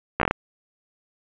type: slowing click train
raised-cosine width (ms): 0.5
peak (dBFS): -5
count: 6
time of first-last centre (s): 0.2-0.31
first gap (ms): 14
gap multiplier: 1.23
effects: resampled to 8000 Hz + 7-bit